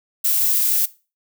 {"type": "noise", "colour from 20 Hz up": "violet", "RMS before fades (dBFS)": -18, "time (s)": [0.24, 0.86], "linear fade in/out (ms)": 10, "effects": ["noise-tail reverb RT60 0.3 s tail -18 dB re dry"]}